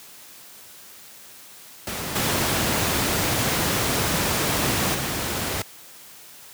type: noise with level steps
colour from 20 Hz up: pink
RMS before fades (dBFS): -29 / -22 / -26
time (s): 1.87-5.62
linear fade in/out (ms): 2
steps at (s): 2.15 / 4.94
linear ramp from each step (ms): 10
effects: white hiss -45 dBFS RMS until 6.53 s + high-pass 80 Hz 12 dB/octave